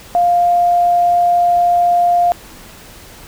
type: tone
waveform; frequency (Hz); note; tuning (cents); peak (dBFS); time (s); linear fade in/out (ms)
sine; 701; F5; +6; -9; 0.15-2.32; 0
effects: pink hiss -38 dBFS RMS until 3.27 s